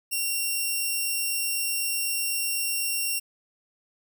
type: tone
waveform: 5% pulse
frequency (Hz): 2748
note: F7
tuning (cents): -29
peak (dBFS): -16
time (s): 0.11-3.2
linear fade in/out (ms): 20
effects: none